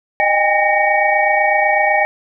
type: tone cluster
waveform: sine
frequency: 617 / 789 / 817 / 1853 / 2261 Hz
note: D#5 / G5 / G#5 / A#6 / C#7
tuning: -15 / +11 / -29 / -11 / +34 cents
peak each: -18 dBFS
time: 0.2-2.05 s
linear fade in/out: 0 ms
effects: none